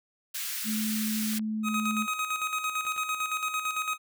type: high-pass noise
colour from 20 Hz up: white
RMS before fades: -34 dBFS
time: 0.34-1.39 s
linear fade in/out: 10 ms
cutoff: 1400 Hz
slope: 24 dB/octave
type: tone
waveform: sine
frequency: 216.7 Hz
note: A3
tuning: 26 cents flat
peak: -28 dBFS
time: 0.64-2.07 s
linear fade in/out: 50 ms
type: clicks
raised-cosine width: 0.3 ms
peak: -30 dBFS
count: 4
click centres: 1.335 / 1.394 / 2.852 / 2.964 s
type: tone with tremolo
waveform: 25% pulse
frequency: 1260 Hz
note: D#6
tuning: 21 cents sharp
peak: -23 dBFS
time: 1.63-3.98 s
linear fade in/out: 50 ms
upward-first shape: square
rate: 8.9 Hz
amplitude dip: 55%
effects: none